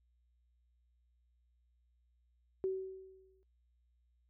sine tone with exponential decay, 379.5 Hz, F#4, 44 cents sharp, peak -30 dBFS, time 2.64-3.43 s, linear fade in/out 0 ms, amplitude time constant 170 ms, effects noise-tail reverb RT60 0.1 s tail -21 dB re dry + added 60 Hz sine -70 dBFS peak until 4.29 s

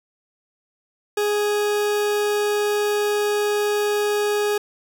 40% pulse tone, 415.3 Hz, G#4, in tune, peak -18 dBFS, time 1.17-4.58 s, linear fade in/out 5 ms, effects none

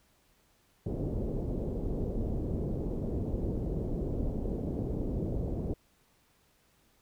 pink low-pass noise, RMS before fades -33 dBFS, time 0.86-5.74 s, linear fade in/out 5 ms, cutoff 500 Hz, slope 24 dB/octave, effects pink hiss -68 dBFS RMS until 7.01 s

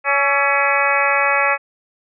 harmonic tone with a mistuned harmonic, 281.1 Hz, C#4, 24 cents sharp, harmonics 2 / 3 / 4 / 5 / 6 / 7 / 8 / 9, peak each -22 / -22 / -22 / -22 / -22 / -22 / -22 / -22 dBFS, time 0.04-1.58 s, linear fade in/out 50 ms, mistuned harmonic 5, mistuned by -67 cents, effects none

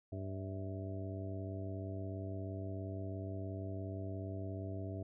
harmonic tone with a mistuned harmonic, 97.1 Hz, G2, 16 cents flat, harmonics 1 / 2 / 3 / 4 / 5 / 6 / 7, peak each -41 / -50 / -47 / -50 / -57 / -57 / -49 dBFS, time 0.12-5.03 s, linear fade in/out 5 ms, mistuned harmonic 7, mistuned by -68 cents, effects none

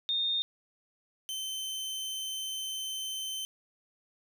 sine / sawtooth tone pair in turn, 3660 / 3083 Hz, A#7 / G7, -32 / -29 cents, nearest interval minor third, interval 297 cents, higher first, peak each -27 / -31 dBFS, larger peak first, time 0.09-0.42 / 1.29-3.45 s, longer second, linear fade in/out 0 ms, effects none

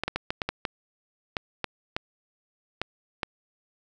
clicks, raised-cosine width 0.3 ms, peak -11 dBFS, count 12, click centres 0.036 / 0.08 / 0.16 / 0.305 / 0.418 / 0.49 / 0.652 / 1.368 / 1.643 / 1.965 / 2.816 / 3.232 s, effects none

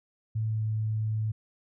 sine tone with pitch glide, 110 to 108.93 Hz, A2 to A2, 0 to -17 cents, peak -26 dBFS, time 0.35-1.32 s, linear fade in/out 10 ms, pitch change -17 cents, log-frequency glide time 0.47-0.62 s, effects none

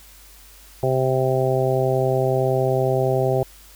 harmonic tone, 130.81 Hz, C3, in tune, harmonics 1 / 2 / 3 / 4 / 5 / 6, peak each -22 / -33 / -22 / -24 / -24 / -28 dBFS, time 0.83-3.43 s, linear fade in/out 2 ms, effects added 50 Hz sine -48 dBFS peak until 3.75 s + white hiss -48 dBFS RMS until 3.75 s

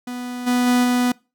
45% pulse tone with level steps, 246.9 Hz, B3, in tune, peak -27 / -16 / -14 / -16 dBFS, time 0.07-1.12 s, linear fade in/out 5 ms, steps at 0.46 / 0.66 / 0.83 s, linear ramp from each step 20 ms, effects noise-tail reverb RT60 0.3 s tail -24 dB re dry

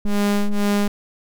square ring-modulated tone, 101.9 Hz, G#2, 32 cents flat, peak -14 dBFS, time 0.05-0.88 s, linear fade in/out 5 ms, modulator 103 Hz, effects none

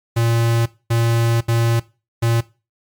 square tone bursts at uneven times, 116 Hz, A#2, 8 cents flat, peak -15 dBFS, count 4, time 0.16-0.66 / 0.9-1.41 / 1.48-1.8 / 2.22-2.41 s, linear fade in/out 10 ms, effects noise-tail reverb RT60 0.3 s tail -19 dB re dry + MP3 96 kbps

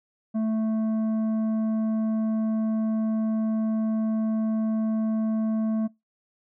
sine tone with tanh clipping, 220 Hz, A3, in tune, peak -24 dBFS, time 0.34-5.88 s, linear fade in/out 20 ms, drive 8 dB, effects noise-tail reverb RT60 0.2 s tail -24 dB re dry

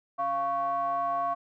triangle ring-modulated tone, 207.7 Hz, G#3, in tune, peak -21 dBFS, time 0.18-1.35 s, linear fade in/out 20 ms, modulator 902 Hz, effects none

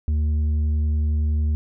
sine tone with tanh clipping, 75.9 Hz, D#2, 42 cents flat, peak -19 dBFS, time 0.08-1.55 s, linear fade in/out 0 ms, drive 5 dB, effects none

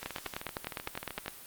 two click trains, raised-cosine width 0.3 ms, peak -22 / -18 dBFS, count 17 / 13, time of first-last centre 0.03-1.261 / 0.06-1.281 s, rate 13 / 9.83 Hz, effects white hiss -49 dBFS RMS until 1.46 s + Opus 48 kbps

